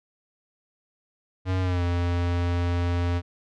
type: tone with pitch glide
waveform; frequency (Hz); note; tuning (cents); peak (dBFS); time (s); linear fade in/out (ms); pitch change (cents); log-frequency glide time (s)
square; 93 to 87.27; F#2 to F2; +9 to -1; -23; 1.45-3.22; 50; -110; 1.61-1.83
effects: low-pass 4000 Hz 12 dB/octave